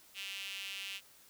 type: tone with high-pass filter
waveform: sawtooth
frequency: 196 Hz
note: G3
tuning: in tune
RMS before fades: -43 dBFS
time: 0.14-1.01 s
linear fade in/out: 50 ms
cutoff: 2800 Hz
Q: 4.6
effects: white hiss -61 dBFS RMS until 1.29 s